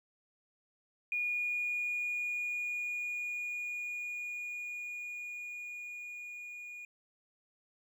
triangle tone with level ramp, 2442 Hz, D#7, 33 cents flat, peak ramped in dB -27 to -42 dBFS, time 1.12-6.85 s, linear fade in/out 2 ms, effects tanh soft clip ceiling -29 dBFS

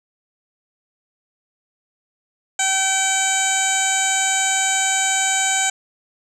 15% pulse tone with low-pass filter, 769 Hz, G5, 33 cents flat, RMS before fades -19 dBFS, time 2.59-5.7 s, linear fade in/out 5 ms, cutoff 7200 Hz, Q 6.6, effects none

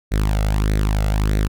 sawtooth tone with flanger, 51.91 Hz, G#1, in tune, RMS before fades -18 dBFS, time 0.11-1.48 s, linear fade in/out 20 ms, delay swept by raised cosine 0.49 to 1.49 ms, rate 1.6 Hz, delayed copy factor +0.65, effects none

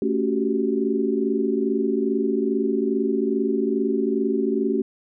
sine tone cluster, 222.6 / 277.9 / 368.3 / 390.7 Hz, A3 / C#4 / F#4 / G4, +20 / +4 / -8 / -6 cents, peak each -25 dBFS, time 0.02-4.82 s, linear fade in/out 2 ms, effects none

